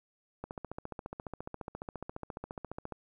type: click train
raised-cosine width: 1 ms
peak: -25 dBFS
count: 37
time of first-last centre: 0.44-2.923 s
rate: 14.5 Hz
effects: 11-bit